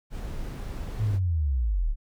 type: noise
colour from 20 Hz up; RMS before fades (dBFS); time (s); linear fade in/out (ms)
brown; -34; 0.1-1.2; 50
type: linear sweep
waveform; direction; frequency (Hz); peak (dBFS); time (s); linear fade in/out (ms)
sine; down; 113.4 to 31.12; -22; 0.97-1.96; 50
effects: none